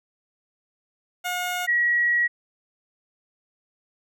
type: tone pair in turn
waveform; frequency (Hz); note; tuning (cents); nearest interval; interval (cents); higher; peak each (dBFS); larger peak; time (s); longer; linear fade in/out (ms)
15% pulse / sine; 719 / 1914.4; F#5 / A#6; -50 / +46; octave + perfect fourth; 1696; second; -19 / -18; second; 1.24-1.67 / 1.67-2.28; second; 20
effects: none